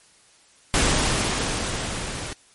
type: noise with level ramp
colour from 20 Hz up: pink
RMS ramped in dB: -19 to -32 dBFS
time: 0.74-2.33 s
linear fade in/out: 0 ms
effects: white hiss -55 dBFS RMS until 2.54 s + MP3 48 kbps